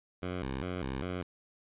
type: tone with vibrato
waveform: 10% pulse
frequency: 77.4 Hz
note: D#2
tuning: 9 cents flat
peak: -26 dBFS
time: 0.22-1.23 s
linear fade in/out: 10 ms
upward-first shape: square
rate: 2.5 Hz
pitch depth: 270 cents each way
effects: resampled to 8000 Hz